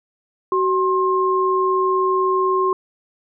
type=tone pair together; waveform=sine; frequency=376.2 / 1064 Hz; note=F#4 / C6; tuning=+29 / +29 cents; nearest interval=octave + tritone; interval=1800 cents; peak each=-18 dBFS; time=0.52-2.73 s; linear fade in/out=2 ms; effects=none